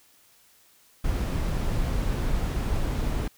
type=noise; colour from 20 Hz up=brown; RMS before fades=-26 dBFS; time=1.04-3.28 s; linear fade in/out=5 ms; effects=white hiss -59 dBFS RMS until 3.37 s